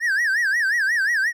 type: tone with vibrato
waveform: triangle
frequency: 1724 Hz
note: A6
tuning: 36 cents flat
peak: -16 dBFS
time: 0-1.33 s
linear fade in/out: 50 ms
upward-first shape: sine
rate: 5.6 Hz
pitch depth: 200 cents each way
effects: none